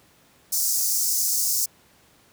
pink high-pass noise, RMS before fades -23 dBFS, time 0.52-1.66 s, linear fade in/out 10 ms, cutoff 5200 Hz, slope 48 dB/octave, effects pink hiss -57 dBFS RMS until 2.32 s + high-pass 80 Hz 12 dB/octave

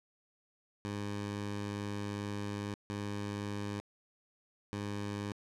15% pulse tone bursts at uneven times, 102.3 Hz, G#2, 26 cents flat, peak -30 dBFS, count 3, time 0.85-2.74 / 2.9-3.8 / 4.73-5.32 s, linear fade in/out 0 ms, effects low-pass 8000 Hz 12 dB/octave

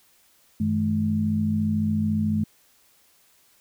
sine tone cluster, 95.9 / 159.8 / 213.8 Hz, G2 / D#3 / A3, -37 / +47 / -49 cents, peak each -27 / -30 / -22 dBFS, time 0.6-2.44 s, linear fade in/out 5 ms, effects white hiss -60 dBFS RMS until 3.6 s

